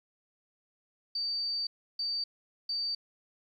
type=tone bursts at uneven times; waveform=sine; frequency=4616 Hz; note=D8; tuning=31 cents flat; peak=-30 dBFS; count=3; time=1.15-1.67 / 1.99-2.24 / 2.69-2.95 s; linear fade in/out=5 ms; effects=11-bit